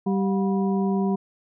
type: harmonic tone with a mistuned harmonic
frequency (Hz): 195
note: G3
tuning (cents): -9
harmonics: 1 / 2 / 4 / 5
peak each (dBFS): -21 / -27 / -33 / -35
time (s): 0.06-1.16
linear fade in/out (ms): 10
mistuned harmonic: 4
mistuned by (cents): -140
effects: none